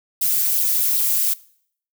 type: noise with flanger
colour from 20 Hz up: violet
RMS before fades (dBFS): -19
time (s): 0.21-1.34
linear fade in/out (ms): 10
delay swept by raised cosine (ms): 0.21 to 5.41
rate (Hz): 2.6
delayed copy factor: +0.75
effects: noise-tail reverb RT60 0.6 s tail -21 dB re dry